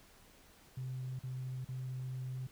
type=tone with dropouts; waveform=sine; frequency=128.8 Hz; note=C3; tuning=27 cents flat; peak=-37 dBFS; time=0.77-2.47 s; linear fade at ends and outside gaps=5 ms; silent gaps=1.192-1.235 / 1.647-1.687 s; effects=tanh soft clip ceiling -34 dBFS + pink hiss -62 dBFS RMS until 2.51 s